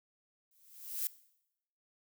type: noise with exponential growth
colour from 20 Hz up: violet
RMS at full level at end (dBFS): -32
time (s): 0.51-1.07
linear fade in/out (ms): 1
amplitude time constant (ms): 120
effects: noise-tail reverb RT60 0.8 s tail -19 dB re dry